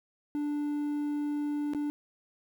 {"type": "tone with dropouts", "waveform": "triangle", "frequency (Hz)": 293.7, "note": "D4", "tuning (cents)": 0, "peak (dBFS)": -27, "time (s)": [0.35, 1.9], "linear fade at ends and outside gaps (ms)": 0, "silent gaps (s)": [1.735, 1.748], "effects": ["10-bit"]}